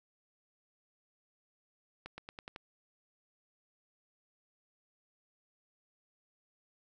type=accelerating click train; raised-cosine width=0.3 ms; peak=-28 dBFS; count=6; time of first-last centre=2.06-2.561 s; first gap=120 ms; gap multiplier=0.91; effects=none